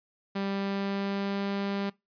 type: tone with pitch glide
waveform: sawtooth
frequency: 197 to 198.94 Hz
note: G3 to G3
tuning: +9 to +26 cents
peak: -25 dBFS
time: 0.35-1.9 s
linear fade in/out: 10 ms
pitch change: +17 cents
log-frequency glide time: 0.48-1.5 s
effects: noise-tail reverb RT60 0.2 s tail -22 dB re dry + resampled to 11025 Hz